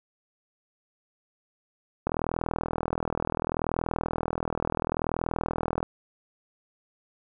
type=click train; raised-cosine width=1 ms; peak=-13 dBFS; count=154; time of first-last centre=2.07-5.829 s; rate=40.7 Hz; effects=none